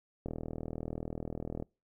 click train, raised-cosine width 2 ms, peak -24 dBFS, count 56, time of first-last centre 0.26-1.625 s, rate 40.3 Hz, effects noise-tail reverb RT60 0.3 s tail -26 dB re dry

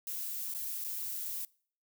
violet noise with dropouts, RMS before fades -38 dBFS, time 0.07-1.45 s, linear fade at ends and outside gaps 2 ms, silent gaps 0.54-0.547 / 0.841-0.845 s, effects noise-tail reverb RT60 0.5 s tail -24 dB re dry

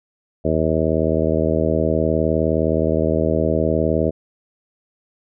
harmonic tone, 79.4 Hz, D#2, 36 cents sharp, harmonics 1 / 2 / 3 / 4 / 5 / 6 / 7 / 8, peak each -24 / -24 / -24 / -24 / -24 / -24 / -24 / -24 dBFS, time 0.44-4.11 s, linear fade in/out 20 ms, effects none

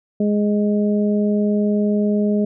harmonic tone, 207.7 Hz, G#3, in tune, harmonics 1 / 2 / 3, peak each -16 / -22 / -26 dBFS, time 0.2-2.45 s, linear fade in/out 5 ms, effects none

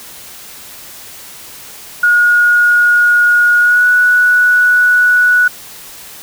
sine tone with pitch glide, 1442 to 1472.3 Hz, F#6 to F#6, -45 to -9 cents, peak -6 dBFS, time 2.03-5.48 s, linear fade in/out 5 ms, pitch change +36 cents, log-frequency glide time 3.6-3.86 s, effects white hiss -33 dBFS RMS until 6.22 s

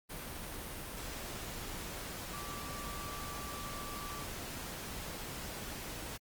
sine tone in noise, 1163 Hz, D6, 17 cents flat, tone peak -46 dBFS, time 2.32-4.25 s, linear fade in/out 20 ms, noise pink, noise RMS -43 dBFS, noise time 0.09-6.18 s, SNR -6 dB, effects Opus 32 kbps

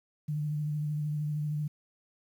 sine tone with vibrato, 150 Hz, D3, 37 cents sharp, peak -29 dBFS, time 0.28-1.68 s, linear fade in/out 10 ms, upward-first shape triangle, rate 13 Hz, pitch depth 32 cents each way, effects 10-bit

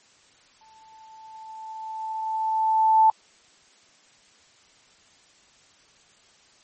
sine tone with exponential growth, 880 Hz, A5, in tune, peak -12 dBFS, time 0.61-3.1 s, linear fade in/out 2 ms, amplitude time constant 540 ms, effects white hiss -57 dBFS RMS until 6.63 s + MP3 32 kbps

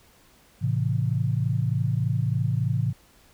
sine chord, A minor, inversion none, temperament equal with one note detuned, 110 / 133.33 / 164.81 Hz, A2 / C3 / E3, 0 / +33 / 0 cents, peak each -25 / -25 / -29 dBFS, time 0.61-2.93 s, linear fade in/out 20 ms, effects pink hiss -57 dBFS RMS until 3.33 s

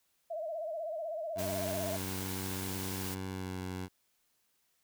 sine tone with vibrato, 643 Hz, E5, 43 cents flat, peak -35 dBFS, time 0.3-1.97 s, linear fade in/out 10 ms, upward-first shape sine, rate 16 Hz, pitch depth 100 cents each way
15% pulse tone with pitch glide, 94.5 to 92.34 Hz, F#2 to F#2, +37 to -3 cents, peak -31 dBFS, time 1.35-3.89 s, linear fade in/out 50 ms, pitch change -40 cents, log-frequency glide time 3.29-3.55 s
white noise, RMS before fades -42 dBFS, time 1.38-3.15 s, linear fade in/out 10 ms
effects white hiss -75 dBFS RMS until 4.83 s

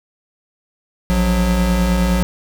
square tone pair together, 57.35 / 181.8 Hz, A#1 / F#3, -28 / -30 cents, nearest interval octave + minor sixth, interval 1998 cents, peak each -17 dBFS, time 1.1-2.23 s, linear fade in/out 0 ms, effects none

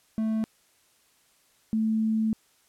triangle / sine tone pair in turn, 220 / 220 Hz, A3 / A3, 0 / 0 cents, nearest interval unison, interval 0 cents, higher neither, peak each -22 dBFS, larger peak neither, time 0.18-0.44 / 1.73-2.33 s, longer second, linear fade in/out 0 ms, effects white hiss -64 dBFS RMS until 2.68 s + low-pass 12000 Hz 12 dB/octave

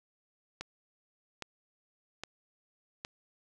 click train, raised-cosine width 0.2 ms, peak -21 dBFS, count 4, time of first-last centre 0.61-3.049 s, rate 1.23 Hz, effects none

